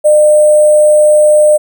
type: tone with sample-and-hold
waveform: sine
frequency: 604 Hz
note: D5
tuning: 48 cents sharp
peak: -3 dBFS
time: 0.04-1.58 s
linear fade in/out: 20 ms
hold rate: 8820 Hz
effects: none